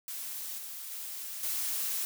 blue noise with level steps, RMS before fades -39 / -42 / -40 / -33 dBFS, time 0.08-2.05 s, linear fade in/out 0 ms, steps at 0.58 / 0.91 / 1.43 s, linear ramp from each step 2 ms, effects none

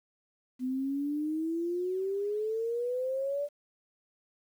sine exponential sweep, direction up, 251 to 586 Hz, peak -29 dBFS, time 0.59-3.49 s, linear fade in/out 50 ms, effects 10-bit

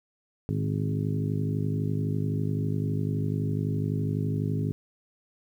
harmonic tone with a mistuned harmonic, 51.91 Hz, G#1, in tune, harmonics 2 / 3 / 4 / 5 / 6 / 7 / 8, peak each -29 / -29 / -36 / -34 / -41 / -42 / -39 dBFS, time 0.49-4.72 s, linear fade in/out 0 ms, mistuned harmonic 2, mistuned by +58 cents, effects 10-bit

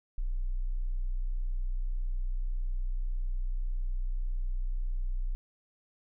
sine tone, 30.87 Hz, B0, in tune, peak -28 dBFS, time 0.18-5.35 s, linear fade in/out 0 ms, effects none

